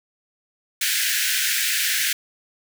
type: high-pass noise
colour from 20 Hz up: pink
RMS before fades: -22 dBFS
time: 0.81-2.13 s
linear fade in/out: 5 ms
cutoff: 1500 Hz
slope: 96 dB/octave
effects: none